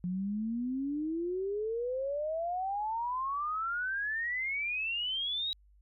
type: exponential sweep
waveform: sine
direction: up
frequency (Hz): 175.8 to 3869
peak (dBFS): -31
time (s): 0.04-5.53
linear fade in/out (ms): 0
effects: added 50 Hz sine -59 dBFS peak until 5.81 s